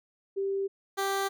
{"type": "tone pair in turn", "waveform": ["sine", "15% pulse"], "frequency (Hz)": [392, 392], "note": ["G4", "G4"], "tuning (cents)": [0, 0], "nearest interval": "unison", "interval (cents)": 0, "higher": "neither", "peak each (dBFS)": [-27, -21], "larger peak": "second", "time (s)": [[0.36, 0.68], [0.97, 1.29]], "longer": "neither", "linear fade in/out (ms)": 20, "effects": []}